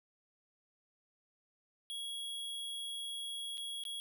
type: tone with dropouts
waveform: square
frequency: 3322 Hz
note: G#7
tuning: in tune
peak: -40 dBFS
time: 1.9-4 s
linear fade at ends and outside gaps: 0 ms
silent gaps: 3.573-3.579 / 3.837-3.852 s
effects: none